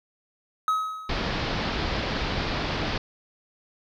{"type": "tone with exponential decay", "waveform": "triangle", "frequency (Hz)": 1275, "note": "D#6", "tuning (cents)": 42, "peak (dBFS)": -17, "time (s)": [0.68, 1.47], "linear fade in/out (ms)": 1, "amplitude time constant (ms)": 170}
{"type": "low-pass noise", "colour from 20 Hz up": "pink", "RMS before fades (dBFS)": -28, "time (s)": [1.09, 2.98], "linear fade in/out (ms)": 5, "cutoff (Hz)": 5000, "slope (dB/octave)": 48}
{"effects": []}